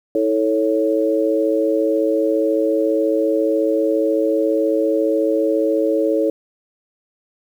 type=chord; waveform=sine; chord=A major; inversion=second; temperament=equal with one note detuned; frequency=321.9 / 440 / 554.4 Hz; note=E4 / A4 / C#5; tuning=-41 / 0 / 0 cents; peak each=-19 dBFS; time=0.15-6.3 s; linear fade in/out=2 ms; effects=8-bit